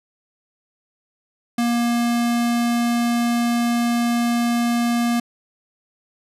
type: tone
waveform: square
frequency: 236.9 Hz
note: A#3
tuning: 28 cents sharp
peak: -18 dBFS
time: 1.58-5.2 s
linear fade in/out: 5 ms
effects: resampled to 32000 Hz